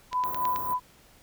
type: tone with tremolo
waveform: sine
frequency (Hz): 1000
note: B5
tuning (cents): +21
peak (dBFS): -23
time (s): 0.11-0.8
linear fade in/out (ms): 50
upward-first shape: sine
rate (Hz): 3.4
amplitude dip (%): 65
type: click train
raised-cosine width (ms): 0.2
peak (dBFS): -19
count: 5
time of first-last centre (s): 0.13-0.561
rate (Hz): 9.28
type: band-stop noise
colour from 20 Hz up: white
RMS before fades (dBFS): -36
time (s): 0.24-0.74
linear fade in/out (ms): 10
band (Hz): 1100 to 16000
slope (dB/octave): 24
effects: pink hiss -57 dBFS RMS until 1.22 s